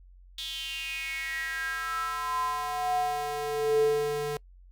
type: tone with high-pass filter sweep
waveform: square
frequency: 146.83 Hz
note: D3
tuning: in tune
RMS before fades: -30 dBFS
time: 0.38-4.37 s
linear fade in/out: 2 ms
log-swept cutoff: 3500 to 310 Hz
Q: 7.3
effects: noise-tail reverb RT60 0.1 s tail -25 dB re dry + added 45 Hz sine -50 dBFS peak until 4.71 s